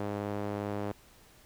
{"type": "tone with band-pass filter", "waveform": "sawtooth", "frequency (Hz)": 102.5, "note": "G#2", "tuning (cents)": -22, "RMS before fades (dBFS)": -35, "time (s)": [0, 0.92], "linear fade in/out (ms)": 0, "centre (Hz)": 520, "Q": 0.82, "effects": ["pink hiss -59 dBFS RMS until 1.45 s"]}